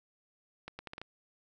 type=accelerating click train; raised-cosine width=0.3 ms; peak=-26 dBFS; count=6; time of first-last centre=0.68-1.016 s; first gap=110 ms; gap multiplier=0.75; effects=none